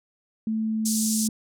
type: tone with pitch glide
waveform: sine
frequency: 220 to 218.5 Hz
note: A3 to A3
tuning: 0 to -12 cents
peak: -23 dBFS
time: 0.47-1.29 s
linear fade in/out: 2 ms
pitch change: -12 cents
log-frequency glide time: 0.6-0.98 s
type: band-pass noise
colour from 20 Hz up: white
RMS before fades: -28 dBFS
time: 0.85-1.28 s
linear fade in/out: 10 ms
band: 5500 to 9600 Hz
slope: 24 dB/octave
effects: none